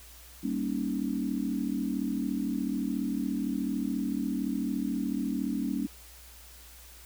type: chord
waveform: sine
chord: Eb dominant seventh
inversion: first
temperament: equal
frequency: 196 / 233.1 / 277.2 / 311.1 Hz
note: G3 / Bb3 / Db4 / Eb4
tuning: 0 / 0 / 0 / 0 cents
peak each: -34 / -33 / -32 / -37 dBFS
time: 0.43-5.87 s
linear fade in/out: 10 ms
effects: added 60 Hz sine -52 dBFS peak until 7.05 s + white hiss -52 dBFS RMS until 7.05 s